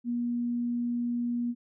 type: tone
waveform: sine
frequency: 239.7 Hz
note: A#3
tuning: 48 cents sharp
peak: -27 dBFS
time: 0.04-1.55 s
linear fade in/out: 50 ms
effects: none